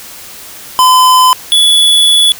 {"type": "tone pair in turn", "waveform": "square", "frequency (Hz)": [1018, 3424], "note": ["C6", "A7"], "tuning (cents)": [-48, -48], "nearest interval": "octave + major sixth", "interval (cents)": 2100, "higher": "second", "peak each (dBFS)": [-4, -5], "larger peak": "first", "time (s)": [[0.79, 1.33], [1.52, 2.32]], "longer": "second", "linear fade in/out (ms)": 0, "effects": ["white hiss -30 dBFS RMS until 2.39 s"]}